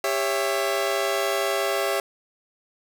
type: chord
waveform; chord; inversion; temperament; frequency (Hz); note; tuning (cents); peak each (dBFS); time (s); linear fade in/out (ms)
sawtooth; C# diminished; second; just; 399.1 / 554.4 / 665.2; G4 / C#5 / E5; +31 / 0 / +16; -23; 0.04-2; 2
effects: none